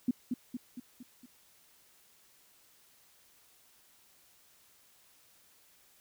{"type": "tone with echo", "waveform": "sine", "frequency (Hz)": 246.9, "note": "B3", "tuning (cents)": 0, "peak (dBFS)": -24, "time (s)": [0.08, 0.11], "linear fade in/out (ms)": 5, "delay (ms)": 230, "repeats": 5, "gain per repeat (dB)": -5, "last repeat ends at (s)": 1.26, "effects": ["white hiss -64 dBFS RMS until 6 s"]}